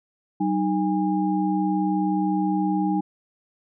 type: tone cluster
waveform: sine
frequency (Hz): 190.2 / 309.3 / 815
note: F#3 / D#4 / G#5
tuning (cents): +48 / -10 / -33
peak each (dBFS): -24 / -23 / -27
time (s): 0.4-3.01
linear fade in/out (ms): 10
effects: none